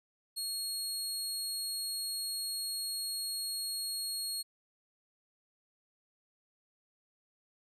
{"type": "tone", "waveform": "25% pulse", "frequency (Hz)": 4300, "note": "C8", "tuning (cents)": 47, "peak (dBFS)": -30, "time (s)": [0.36, 4.43], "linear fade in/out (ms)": 20, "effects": []}